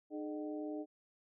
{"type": "harmonic tone with a mistuned harmonic", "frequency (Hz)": 152, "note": "D#3", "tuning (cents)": -40, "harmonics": [2, 3, 4, 5], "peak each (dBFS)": [-40, -46, -47, -53], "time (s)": [0.1, 0.86], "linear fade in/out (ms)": 50, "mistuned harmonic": 3, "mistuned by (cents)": -130, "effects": []}